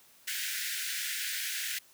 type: high-pass noise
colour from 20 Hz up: pink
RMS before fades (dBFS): -35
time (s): 0.27-1.79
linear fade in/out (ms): 10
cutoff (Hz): 1500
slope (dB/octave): 96
effects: white hiss -60 dBFS RMS until 1.93 s + high-pass 80 Hz 12 dB/octave